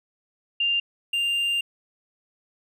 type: tone pair in turn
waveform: sine / triangle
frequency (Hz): 2794 / 2794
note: F7 / F7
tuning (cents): 0 / 0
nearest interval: unison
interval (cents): 0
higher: neither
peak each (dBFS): -20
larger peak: neither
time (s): 0.6-0.8 / 1.13-1.61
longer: second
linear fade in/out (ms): 5
effects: none